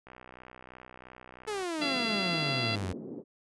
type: click train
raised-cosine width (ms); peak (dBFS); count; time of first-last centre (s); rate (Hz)
0.5; -33; 99; 0.07-1.626; 63
type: exponential sweep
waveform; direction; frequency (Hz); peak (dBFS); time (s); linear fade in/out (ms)
sawtooth; down; 440 to 86.2; -28; 1.47-2.93; 10
type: band-pass noise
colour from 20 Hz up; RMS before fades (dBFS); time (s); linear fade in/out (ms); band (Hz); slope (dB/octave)
white; -41; 1.78-3.24; 50; 170 to 390; 24
type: harmonic tone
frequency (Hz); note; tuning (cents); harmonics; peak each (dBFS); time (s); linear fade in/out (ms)
679; F5; -49; 1 / 2 / 3 / 4 / 5 / 6 / 7; -38 / -40 / -38 / -35 / -38 / -38 / -37; 1.81-2.76; 10
effects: resampled to 24000 Hz